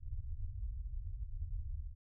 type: low-pass noise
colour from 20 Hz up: pink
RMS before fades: -41 dBFS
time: 0-1.95 s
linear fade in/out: 50 ms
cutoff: 100 Hz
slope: 48 dB/octave
effects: none